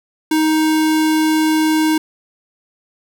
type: tone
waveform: square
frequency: 313.1 Hz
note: D#4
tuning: 11 cents sharp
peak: -13 dBFS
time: 0.31-1.98 s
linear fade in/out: 5 ms
effects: none